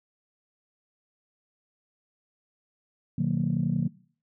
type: chord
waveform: sine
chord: B major seventh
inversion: none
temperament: just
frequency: 123.47 / 154.34 / 185.21 / 231.5 Hz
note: B2 / D#3 / F#3 / A#3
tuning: 0 / -14 / +2 / -12 cents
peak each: -32 / -26 / -28 / -29 dBFS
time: 3.18-3.88 s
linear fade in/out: 5 ms
effects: noise-tail reverb RT60 0.5 s tail -22 dB re dry + tanh soft clip ceiling -15 dBFS